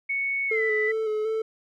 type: tone with pitch glide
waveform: sine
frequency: 2217 to 1986.6 Hz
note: C#7 to B6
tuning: 0 to +10 cents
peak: -24 dBFS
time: 0.09-0.92 s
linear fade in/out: 10 ms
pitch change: -190 cents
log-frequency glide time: 0.48-0.62 s
type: tone with vibrato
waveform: triangle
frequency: 435.2 Hz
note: A4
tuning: 19 cents flat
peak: -22 dBFS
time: 0.51-1.42 s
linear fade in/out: 5 ms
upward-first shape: square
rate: 2.7 Hz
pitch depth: 25 cents each way
effects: none